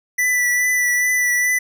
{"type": "tone with vibrato", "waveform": "square", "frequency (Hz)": 1975.5, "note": "B6", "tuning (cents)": 0, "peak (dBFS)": -16, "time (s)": [0.18, 1.59], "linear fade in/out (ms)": 10, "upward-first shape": "triangle", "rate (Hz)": 2.4, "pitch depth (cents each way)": 23, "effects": []}